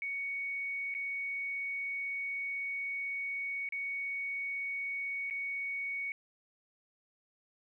sine tone with dropouts, 2231 Hz, C#7, 11 cents sharp, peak -34 dBFS, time 0.02-6.12 s, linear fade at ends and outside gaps 1 ms, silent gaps 0.941-0.949 / 3.689-3.723 / 5.3-5.308 s, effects 12-bit

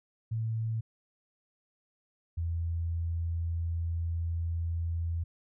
sine tone pair in turn, 112.1 / 83.77 Hz, A2 / E2, +33 / +28 cents, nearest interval perfect fourth, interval 505 cents, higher first, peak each -29 / -29 dBFS, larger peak neither, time 0.31-0.81 / 2.37-5.24 s, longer second, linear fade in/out 10 ms, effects none

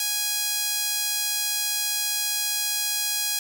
sawtooth tone with high-pass filter, 825 Hz, G#5, 12 cents flat, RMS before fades -26 dBFS, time 0-3.39 s, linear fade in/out 2 ms, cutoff 4300 Hz, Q 0.62, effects none

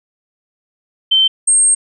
sine tone pair in turn, 3100 / 8499 Hz, G7 / C9, -20 / +26 cents, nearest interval octave + perfect fourth, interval 1746 cents, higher second, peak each -8 dBFS, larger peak neither, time 1.11-1.28 / 1.47-1.75 s, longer second, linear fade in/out 10 ms, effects none

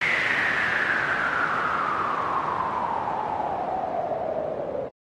white noise with low-pass filter sweep, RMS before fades -26 dBFS, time 0.01-4.89 s, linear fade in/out 5 ms, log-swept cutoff 2100 to 540 Hz, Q 7, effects high-pass 100 Hz 12 dB/octave + AAC 32 kbps

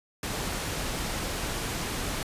pink low-pass noise, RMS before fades -32 dBFS, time 0.23-2.23 s, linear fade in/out 2 ms, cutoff 12000 Hz, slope 12 dB/octave, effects resampled to 32000 Hz

